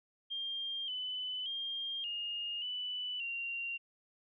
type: tone with pitch steps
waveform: sine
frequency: 3200 / 3008 / 3209 / 2841 / 2981 / 2764 Hz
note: G7 / F#7 / G7 / F7 / F#7 / F7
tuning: +35 / +28 / +40 / +29 / +12 / -19 cents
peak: -36 dBFS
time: 0.3-3.78 s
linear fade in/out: 20 ms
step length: 580 ms
effects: none